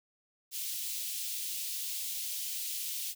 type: high-pass noise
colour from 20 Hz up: white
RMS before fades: -37 dBFS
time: 0.51-3.15 s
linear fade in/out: 50 ms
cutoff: 2800 Hz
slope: 24 dB/octave
effects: none